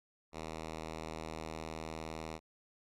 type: tone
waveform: 5% pulse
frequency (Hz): 79.7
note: D#2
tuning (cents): +42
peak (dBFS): -30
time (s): 0.32-2.4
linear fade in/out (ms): 50
effects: low-pass 8000 Hz 12 dB/octave + Opus 48 kbps